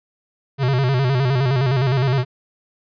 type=tone with vibrato; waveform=square; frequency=131.3 Hz; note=C3; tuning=6 cents sharp; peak=-16 dBFS; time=0.58-2.25 s; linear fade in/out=50 ms; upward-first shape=square; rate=9.7 Hz; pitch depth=90 cents each way; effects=resampled to 11025 Hz